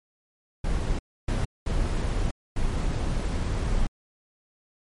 brown noise bursts at uneven times, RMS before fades -25 dBFS, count 4, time 0.64-0.99 / 1.28-1.45 / 1.66-2.31 / 2.56-3.87 s, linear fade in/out 5 ms, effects MP3 48 kbps

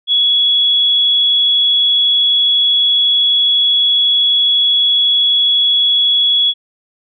sine tone, 3367 Hz, G#7, 23 cents sharp, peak -9 dBFS, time 0.07-6.54 s, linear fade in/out 50 ms, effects none

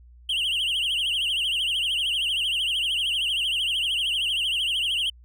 triangle tone with vibrato, 3000 Hz, F#7, 23 cents sharp, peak -21 dBFS, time 0.29-5.1 s, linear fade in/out 5 ms, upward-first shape triangle, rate 13 Hz, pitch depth 180 cents each way, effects added 60 Hz sine -47 dBFS peak until 5.24 s

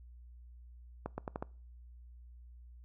accelerating click train, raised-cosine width 1 ms, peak -23 dBFS, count 5, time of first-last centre 1.06-1.425 s, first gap 120 ms, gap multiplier 0.82, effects noise-tail reverb RT60 0.4 s tail -23 dB re dry + added 60 Hz sine -51 dBFS peak until 2.84 s

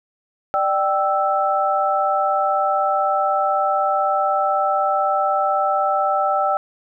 sine tone cluster, 595 / 779 / 1319 Hz, D5 / G5 / E6, +22 / -11 / +1 cents, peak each -22 / -19 / -21 dBFS, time 0.54-6.57 s, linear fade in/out 0 ms, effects none

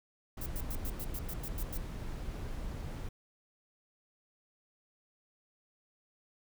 brown noise, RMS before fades -39 dBFS, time 0.37-3.09 s, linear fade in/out 5 ms
violet noise bursts, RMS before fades -42 dBFS, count 10, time 0.41-1.776 s, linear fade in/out 5 ms, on 52 ms, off 94 ms
effects none

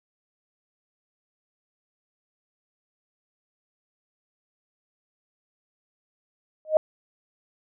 sine tone with exponential growth, 622.3 Hz, D#5, in tune, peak -10 dBFS, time 6.65-6.77 s, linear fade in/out 1 ms, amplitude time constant 26 ms, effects none

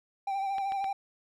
triangle tone with vibrato, 784 Hz, G5, in tune, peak -27 dBFS, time 0.27-0.93 s, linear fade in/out 5 ms, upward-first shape triangle, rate 13 Hz, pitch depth 41 cents each way
clicks, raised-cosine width 0.3 ms, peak -26 dBFS, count 3, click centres 0.583 / 0.721 / 0.843 s
effects none

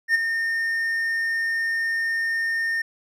triangle tone with ADSR envelope, 1824 Hz, A#6, 38 cents flat, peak -12 dBFS, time 0.08-2.82 s, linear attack 67 ms, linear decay 15 ms, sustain -8 dB, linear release 6 ms, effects none

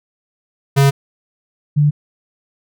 square / sine tone pair in turn, 138.59 / 147.47 Hz, C#3 / D3, 0 / +8 cents, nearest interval minor second, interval 108 cents, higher second, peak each -9 dBFS, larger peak neither, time 0.76-0.91 / 1.76-1.91 s, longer neither, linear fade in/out 20 ms, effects none

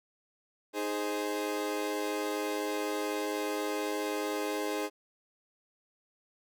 30% pulse chord, Ab major, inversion second, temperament equal, 311.1 / 415.3 / 523.3 Hz, Eb4 / Ab4 / C5, 0 / 0 / 0 cents, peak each -33 / -32 / -35 dBFS, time 0.73-4.9 s, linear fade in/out 50 ms, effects none

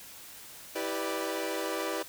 sawtooth chord, E minor seventh, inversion none, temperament equal with one note detuned, 324.7 / 392 / 493.9 / 587.3 Hz, E4 / G4 / B4 / D5, -26 / 0 / 0 / 0 cents, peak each -33 dBFS, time 0.75-2.03 s, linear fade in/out 10 ms, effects white hiss -48 dBFS RMS until 2.08 s

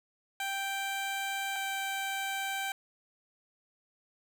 15% pulse tone pair in turn, 784 / 780.4 Hz, G5 / G5, 0 / -8 cents, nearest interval unison, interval 8 cents, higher first, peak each -26 dBFS, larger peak neither, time 0.4-1.56 / 1.56-2.72 s, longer neither, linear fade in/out 2 ms, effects none

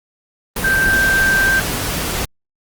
sine tone in noise, 1568 Hz, G6, in tune, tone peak -12 dBFS, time 0.64-1.6 s, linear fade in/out 5 ms, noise pink, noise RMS -21 dBFS, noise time 0.56-2.25 s, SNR +6 dB, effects Opus 24 kbps

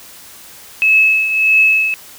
sine tone with tremolo, 2592 Hz, E7, 30 cents flat, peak -6 dBFS, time 0.82-1.94 s, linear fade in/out 0 ms, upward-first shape triangle, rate 1.6 Hz, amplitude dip 65%, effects white hiss -38 dBFS RMS until 2.18 s

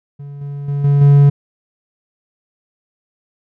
triangle tone with level steps, 142.2 Hz, C#3, 45 cents sharp, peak -26 / -21 / -14 / -7 / -3 dBFS, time 0.19-1.3 s, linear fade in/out 10 ms, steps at 0.41 / 0.68 / 0.84 / 1.01 s, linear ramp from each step 5 ms, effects none

